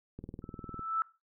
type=click train; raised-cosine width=3 ms; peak=-29 dBFS; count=13; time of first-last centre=0.19-0.793 s; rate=19.9 Hz
type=tone with exponential growth; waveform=sine; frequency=1318.5 Hz; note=E6; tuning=in tune; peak=-25 dBFS; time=0.42-1.02 s; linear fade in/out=1 ms; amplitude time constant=130 ms
effects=noise-tail reverb RT60 0.3 s tail -21 dB re dry

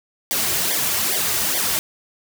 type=noise with flanger; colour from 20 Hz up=white; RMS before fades=-21 dBFS; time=0.31-1.79 s; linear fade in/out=0 ms; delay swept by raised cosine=0.74 to 4.04 ms; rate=2.4 Hz; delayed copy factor=-1; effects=none

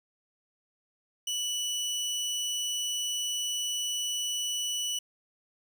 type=tone; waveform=25% pulse; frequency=2960 Hz; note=F#7; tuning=in tune; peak=-26 dBFS; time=1.27-4.99 s; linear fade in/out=5 ms; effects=none

